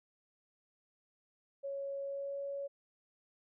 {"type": "tone with pitch glide", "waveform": "sine", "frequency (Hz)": [554.4, 559.2], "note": ["C#5", "C#5"], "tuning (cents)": [0, 15], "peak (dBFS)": -37, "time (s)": [1.63, 2.68], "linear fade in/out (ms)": 20, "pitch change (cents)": 15, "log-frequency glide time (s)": [2.02, 2.38], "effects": []}